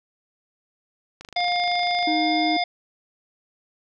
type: click train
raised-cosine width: 0.2 ms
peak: -21 dBFS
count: 22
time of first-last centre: 1.21-2.027 s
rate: 25.7 Hz
type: harmonic tone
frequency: 709 Hz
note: F5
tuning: 26 cents sharp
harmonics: 1 / 3 / 5 / 7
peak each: -22 / -27 / -29 / -30 dBFS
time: 1.36-2.64 s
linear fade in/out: 5 ms
type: tone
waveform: triangle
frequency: 311.1 Hz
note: D#4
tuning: in tune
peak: -21 dBFS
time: 2.07-2.57 s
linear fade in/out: 5 ms
effects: none